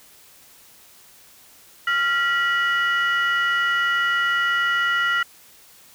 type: tone cluster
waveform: sine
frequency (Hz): 1387 / 1938 / 2921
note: F6 / B6 / F#7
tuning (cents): -12 / -33 / -23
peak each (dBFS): -19 / -22 / -27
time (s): 1.87-5.23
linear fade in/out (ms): 5
effects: tanh soft clip ceiling -12 dBFS + white hiss -50 dBFS RMS until 5.94 s